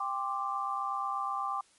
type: chord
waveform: sine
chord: G suspended fourth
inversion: none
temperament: equal with one note detuned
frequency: 793.1 / 1046.5 / 1174.7 Hz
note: G5 / C6 / D6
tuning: +20 / 0 / 0 cents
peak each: -36 / -37 / -33 dBFS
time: 0-1.61 s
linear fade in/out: 5 ms
effects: white hiss -64 dBFS RMS until 1.78 s + MP3 48 kbps